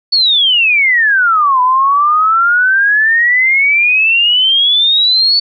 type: exponential two-way sweep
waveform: sine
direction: down then up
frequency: 4498 to 993 to 4498 Hz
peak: -7 dBFS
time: 0.12-5.4 s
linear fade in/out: 10 ms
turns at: 1.61 s
effects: none